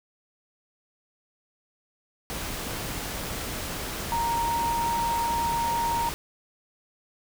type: tone in noise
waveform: sine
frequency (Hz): 932.3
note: A#5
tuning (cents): 0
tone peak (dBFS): -24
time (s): 4.12-6.09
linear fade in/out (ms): 0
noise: pink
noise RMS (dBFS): -33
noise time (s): 2.3-6.14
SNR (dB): +6
effects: none